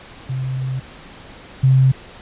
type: tone pair in turn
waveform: sine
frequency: 130.81 / 131.95 Hz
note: C3 / C3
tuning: 0 / +15 cents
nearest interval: unison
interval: 15 cents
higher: second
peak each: -20 / -9 dBFS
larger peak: second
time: 0.29-0.8 / 1.63-1.92 s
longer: first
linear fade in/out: 10 ms
effects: pink hiss -40 dBFS RMS until 2.21 s + resampled to 8000 Hz